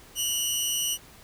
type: tone pair together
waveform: 15% pulse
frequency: 2860 / 3000 Hz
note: F7 / F#7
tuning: +41 / +23 cents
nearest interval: minor second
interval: 82 cents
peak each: -21 dBFS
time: 0.15-0.98 s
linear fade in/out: 50 ms
effects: pink hiss -51 dBFS RMS until 1.23 s